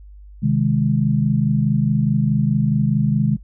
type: chord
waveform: sine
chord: Ab major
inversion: first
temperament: equal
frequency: 130.81 / 155.56 / 207.7 Hz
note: C3 / Eb3 / Ab3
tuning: 0 / 0 / 0 cents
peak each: -19 dBFS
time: 0.42-3.37 s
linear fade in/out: 20 ms
effects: noise-tail reverb RT60 0.1 s tail -23 dB re dry + added 50 Hz sine -38 dBFS peak until 3.43 s